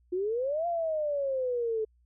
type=exponential two-way sweep; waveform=sine; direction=up then down; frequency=350 to 699 to 430.1 Hz; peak=-27 dBFS; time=0.12-1.85 s; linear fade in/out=10 ms; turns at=0.67 s; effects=added 60 Hz sine -62 dBFS peak until 2.05 s